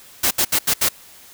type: noise bursts at uneven times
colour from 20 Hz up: white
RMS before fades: -17 dBFS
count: 5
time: 0.23-0.31 / 0.38-0.45 / 0.52-0.59 / 0.67-0.74 / 0.81-0.89 s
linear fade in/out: 10 ms
effects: white hiss -45 dBFS RMS until 1.33 s